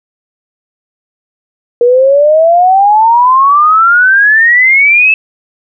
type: exponential sweep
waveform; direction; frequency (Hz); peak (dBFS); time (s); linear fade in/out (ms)
sine; up; 473.2 to 2637; -3; 1.81-5.14; 2
effects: none